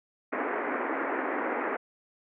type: band-pass noise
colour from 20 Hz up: pink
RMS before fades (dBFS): -31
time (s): 0.32-1.77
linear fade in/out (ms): 10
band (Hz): 260 to 2100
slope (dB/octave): 48
effects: none